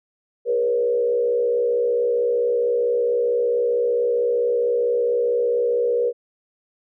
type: tone with frequency modulation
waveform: sine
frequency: 479 Hz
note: A#4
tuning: 47 cents sharp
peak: -17 dBFS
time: 0.45-6.13 s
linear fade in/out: 50 ms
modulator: 64.5 Hz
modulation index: 0.7
effects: none